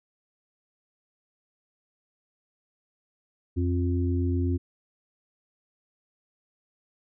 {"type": "harmonic tone", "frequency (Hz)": 88, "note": "F2", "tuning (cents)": 14, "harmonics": [1, 3, 4], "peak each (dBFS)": [-24, -29, -33], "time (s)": [3.56, 4.58], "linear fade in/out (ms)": 20, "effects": []}